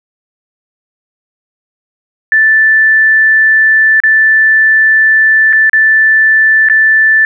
sine tone with dropouts, 1760 Hz, A6, in tune, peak -4 dBFS, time 2.32-7.25 s, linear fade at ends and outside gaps 1 ms, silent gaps 4.002-4.036 / 5.527-5.531 / 5.696-5.732 / 6.687-6.698 s, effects none

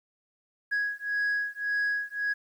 sine beating tone pair, 1661.2 / 1663 Hz, G#6 / G#6, 0 / +2 cents, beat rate 1.8 Hz, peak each -28 dBFS, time 0.71-2.34 s, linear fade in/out 20 ms, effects tanh soft clip ceiling -23 dBFS + 10-bit

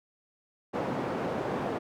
white band-pass noise, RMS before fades -32 dBFS, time 0.73-1.79 s, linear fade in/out 20 ms, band 150 to 640 Hz, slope 12 dB/octave, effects none

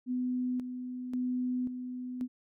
sine tone with tremolo, 250.8 Hz, B3, 27 cents sharp, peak -29 dBFS, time 0.06-2.28 s, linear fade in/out 50 ms, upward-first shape square, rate 0.93 Hz, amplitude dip 55%, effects none

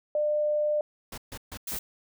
sine tone, 599 Hz, D5, 34 cents sharp, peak -23 dBFS, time 0.15-0.81 s, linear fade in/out 2 ms
pink noise bursts, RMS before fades -39 dBFS, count 4, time 1.12-1.772 s, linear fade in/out 5 ms, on 58 ms, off 140 ms
blue noise, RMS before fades -34 dBFS, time 1.67-1.79 s, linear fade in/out 5 ms
effects none

